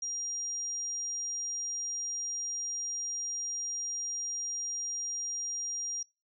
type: tone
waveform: sine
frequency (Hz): 5700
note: F8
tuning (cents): +34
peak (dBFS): -33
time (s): 0.02-6.03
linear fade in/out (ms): 5
effects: noise-tail reverb RT60 0.3 s tail -24 dB re dry